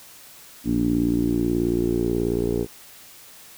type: tone with low-pass filter sweep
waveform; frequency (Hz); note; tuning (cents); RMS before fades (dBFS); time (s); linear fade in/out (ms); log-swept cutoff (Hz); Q
10% pulse; 58.4; A#1; +4; -22; 0.64-2.67; 50; 270 to 440; 5.5
effects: white hiss -46 dBFS RMS until 3.57 s